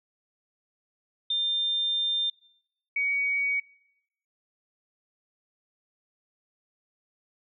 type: tone pair in turn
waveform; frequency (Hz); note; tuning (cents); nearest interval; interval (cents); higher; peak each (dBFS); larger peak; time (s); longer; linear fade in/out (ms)
sine; 3600 / 2252; A7 / C#7; +39 / +27; minor sixth; 812; first; -24; neither; 1.3-2.3 / 2.96-3.6; first; 5
effects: noise-tail reverb RT60 0.8 s tail -23 dB re dry